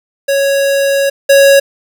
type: tone pair in turn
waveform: square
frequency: 554 / 554 Hz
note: C#5 / C#5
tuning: -1 / -1 cents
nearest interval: unison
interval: 0 cents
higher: neither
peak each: -10 / -4 dBFS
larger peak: second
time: 0.28-1.1 / 1.29-1.6 s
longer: first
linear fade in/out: 10 ms
effects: 7-bit